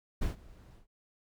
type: noise with ADSR envelope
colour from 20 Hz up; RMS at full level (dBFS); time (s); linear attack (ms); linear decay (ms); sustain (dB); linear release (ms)
brown; -29; 0.21-0.87; 15; 130; -24; 120
effects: none